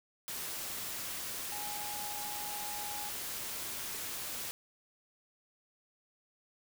sine tone in noise, 830.6 Hz, G#5, in tune, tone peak -43 dBFS, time 1.52-3.09 s, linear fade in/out 0 ms, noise white, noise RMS -40 dBFS, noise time 0.28-4.51 s, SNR -6 dB, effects none

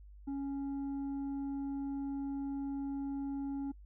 triangle tone with tanh clipping, 277.2 Hz, C#4, in tune, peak -36 dBFS, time 0.27-3.72 s, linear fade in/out 10 ms, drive 9 dB, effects noise-tail reverb RT60 0.1 s tail -24 dB re dry + added 50 Hz sine -51 dBFS peak until 3.85 s

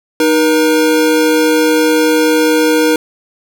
square tone pair together, 310.1 / 478.8 Hz, D#4 / A#4, -6 / +46 cents, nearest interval minor sixth, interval 752 cents, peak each -12 dBFS, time 0.2-2.96 s, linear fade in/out 2 ms, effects none

